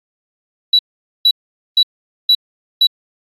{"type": "tone bursts", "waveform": "sine", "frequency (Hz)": 3928, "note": "B7", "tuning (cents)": -10, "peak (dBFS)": -5, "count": 5, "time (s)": [0.73, 2.87], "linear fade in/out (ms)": 5, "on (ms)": 60, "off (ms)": 460, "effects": ["tanh soft clip ceiling -5 dBFS", "AAC 32 kbps"]}